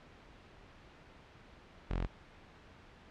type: tone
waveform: sawtooth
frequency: 43.92 Hz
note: F1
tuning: 11 cents sharp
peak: -29 dBFS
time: 1.9-2.07 s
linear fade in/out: 10 ms
effects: pink hiss -57 dBFS RMS until 3.1 s + low-pass 3000 Hz 12 dB/octave